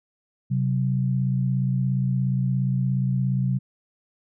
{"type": "tone pair together", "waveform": "sine", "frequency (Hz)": [130.81, 187.89], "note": ["C3", "F#3"], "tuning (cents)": [0, 27], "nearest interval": "tritone", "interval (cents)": 627, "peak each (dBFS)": [-21, -26], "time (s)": [0.5, 3.59], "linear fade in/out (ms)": 20, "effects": []}